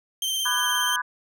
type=tone with vibrato; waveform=sawtooth; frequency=3131 Hz; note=G7; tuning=3 cents flat; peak=-21 dBFS; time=0.22-0.96 s; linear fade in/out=2 ms; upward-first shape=sine; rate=17 Hz; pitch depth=25 cents each way
type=chord; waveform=sine; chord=G# half-diminished seventh; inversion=first; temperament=just; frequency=996.7 / 1196.1 / 1495.1 / 1661.2 Hz; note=B5 / D6 / F#6 / G#6; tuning=+16 / +31 / +18 / 0 cents; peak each=-28 / -32 / -29 / -29 dBFS; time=0.45-1.02 s; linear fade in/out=10 ms
effects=none

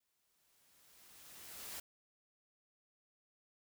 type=noise with exponential growth; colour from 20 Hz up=white; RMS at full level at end=-45 dBFS; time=0-1.8 s; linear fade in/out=5 ms; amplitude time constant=390 ms; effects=none

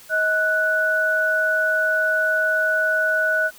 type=tone pair together; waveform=sine; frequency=632.8 / 1480 Hz; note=D#5 / F#6; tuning=+29 / 0 cents; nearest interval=octave + minor third; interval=1471 cents; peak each=-23 / -18 dBFS; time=0.09-3.51 s; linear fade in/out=50 ms; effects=white hiss -46 dBFS RMS until 3.58 s

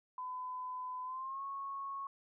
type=tone with pitch glide; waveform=sine; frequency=1009 to 1100.3 Hz; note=B5 to C#6; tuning=+37 to -13 cents; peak=-39 dBFS; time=0.18-2.07 s; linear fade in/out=2 ms; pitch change=+150 cents; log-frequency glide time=1.04-1.43 s; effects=none

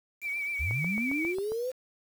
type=tone with vibrato; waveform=sine; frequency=2300 Hz; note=D7; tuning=37 cents flat; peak=-30 dBFS; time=0.21-1.35 s; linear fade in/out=50 ms; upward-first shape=triangle; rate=7.6 Hz; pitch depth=56 cents each way
type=linear sweep; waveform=sine; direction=up; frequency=60.1 to 523.3 Hz; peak=-29 dBFS; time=0.59-1.72 s; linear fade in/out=20 ms
type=click train; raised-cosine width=1 ms; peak=-27 dBFS; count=7; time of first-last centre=0.71-1.52 s; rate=7.41 Hz
effects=8-bit

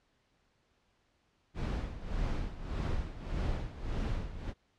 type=noise with tremolo; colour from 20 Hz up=brown; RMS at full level=-32 dBFS; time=1.54-4.54 s; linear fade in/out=50 ms; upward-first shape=sine; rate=1.7 Hz; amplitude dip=75%; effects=pink hiss -73 dBFS RMS until 4.78 s + low-pass 5000 Hz 12 dB/octave

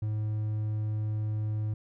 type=tone; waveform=triangle; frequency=107.2 Hz; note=A2; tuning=45 cents flat; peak=-26 dBFS; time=0.02-1.74 s; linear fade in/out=5 ms; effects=none

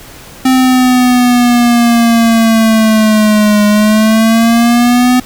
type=exponential two-way sweep; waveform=square; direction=down then up; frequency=260.4 to 207.7 to 252.2 Hz; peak=-6 dBFS; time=0.45-5.2 s; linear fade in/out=5 ms; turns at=3.66 s; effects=pink hiss -33 dBFS RMS until 5.25 s

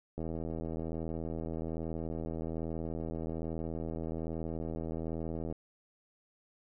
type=click train; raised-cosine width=2 ms; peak=-25 dBFS; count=435; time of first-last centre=0.18-5.525 s; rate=81.2 Hz; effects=none

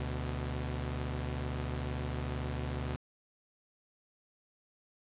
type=tone pair together; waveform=sawtooth; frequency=73.42 / 124.66 Hz; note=D2 / B2; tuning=0 / +17 cents; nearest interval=major sixth; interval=917 cents; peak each=-32 / -34 dBFS; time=0-2.96 s; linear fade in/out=0 ms; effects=resampled to 8000 Hz + 10-bit

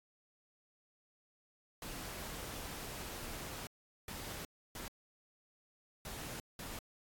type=noise bursts at uneven times; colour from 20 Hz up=pink; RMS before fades=-45 dBFS; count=5; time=1.82-3.67 / 4.08-4.45 / 4.75-4.88 / 6.05-6.4 / 6.59-6.79 s; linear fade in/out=2 ms; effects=AAC 64 kbps

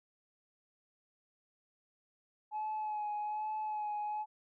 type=tone with vibrato; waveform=sine; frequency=849 Hz; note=G#5; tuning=38 cents sharp; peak=-33 dBFS; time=2.51-4.26 s; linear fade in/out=50 ms; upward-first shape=sine; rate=1.2 Hz; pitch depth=26 cents each way; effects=tanh soft clip ceiling -32 dBFS

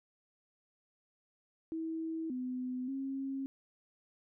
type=tone with pitch steps; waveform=sine; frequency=323.5 / 253 / 270.2 Hz; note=E4 / B3 / C#4; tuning=-32 / +42 / -44 cents; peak=-35 dBFS; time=1.72-3.46 s; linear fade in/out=0 ms; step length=580 ms; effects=none

